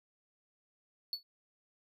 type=tone with exponential decay; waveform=triangle; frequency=4435 Hz; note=C#8; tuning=in tune; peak=-29 dBFS; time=1.13-1.23 s; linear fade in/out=1 ms; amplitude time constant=21 ms; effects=none